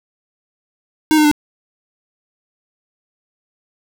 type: tone with pitch steps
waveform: square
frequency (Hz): 311.1 / 304 / 297.1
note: D#4 / D#4 / D4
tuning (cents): 0 / -40 / +20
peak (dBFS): -10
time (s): 1.11-1.314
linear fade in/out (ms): 0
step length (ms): 68
effects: none